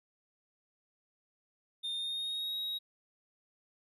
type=tone with pitch glide; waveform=triangle; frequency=3640 to 3799 Hz; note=A#7 to A#7; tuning=-42 to +32 cents; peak=-33 dBFS; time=1.83-2.79 s; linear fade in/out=20 ms; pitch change=+74 cents; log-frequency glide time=1.94-2.56 s; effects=none